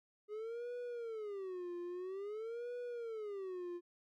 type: tone with vibrato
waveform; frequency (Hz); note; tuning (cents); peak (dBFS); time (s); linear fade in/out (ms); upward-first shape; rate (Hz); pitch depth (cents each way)
triangle; 413.2; G#4; -9; -39; 0.28-3.81; 50; sine; 0.5; 290
effects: none